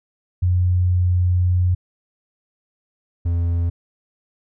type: tone pair in turn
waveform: sine / triangle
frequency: 89.9 / 85.42 Hz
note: F#2 / F2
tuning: -49 / -38 cents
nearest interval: minor second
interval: 89 cents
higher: first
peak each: -14 / -15 dBFS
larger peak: first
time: 0.42-1.75 / 3.25-3.7 s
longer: first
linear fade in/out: 10 ms
effects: none